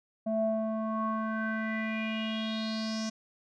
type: tone with low-pass filter sweep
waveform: square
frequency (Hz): 220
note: A3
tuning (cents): 0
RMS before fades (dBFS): -32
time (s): 0.26-3.1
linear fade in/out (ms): 10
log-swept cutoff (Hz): 580 to 5900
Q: 5.9
effects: none